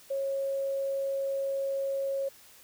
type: tone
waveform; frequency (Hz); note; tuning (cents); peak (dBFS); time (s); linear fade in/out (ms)
sine; 547; C#5; -23; -28; 0.1-2.29; 10
effects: white hiss -55 dBFS RMS until 2.63 s